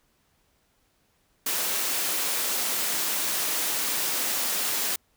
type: high-pass noise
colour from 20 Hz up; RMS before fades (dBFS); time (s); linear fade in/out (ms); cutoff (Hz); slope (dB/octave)
white; -27; 1.46-4.96; 5; 220; 12
effects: pink hiss -68 dBFS RMS until 5.16 s